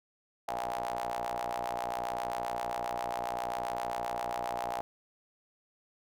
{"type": "ring-modulated tone", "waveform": "sawtooth", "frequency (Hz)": 60.7, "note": "B1", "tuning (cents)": -29, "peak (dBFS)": -26, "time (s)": [0.48, 4.81], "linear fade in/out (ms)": 0, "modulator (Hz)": 755, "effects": []}